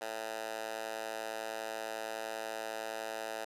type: tone with high-pass filter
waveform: 10% pulse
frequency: 110.7 Hz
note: A2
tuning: 11 cents sharp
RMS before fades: -40 dBFS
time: 0.01-3.45 s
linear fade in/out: 10 ms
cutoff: 680 Hz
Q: 1.5
effects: resampled to 32000 Hz